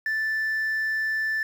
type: tone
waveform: sine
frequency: 1760 Hz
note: A6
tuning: in tune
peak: -21 dBFS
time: 0.06-1.43 s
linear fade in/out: 2 ms
effects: tanh soft clip ceiling -22 dBFS + 8-bit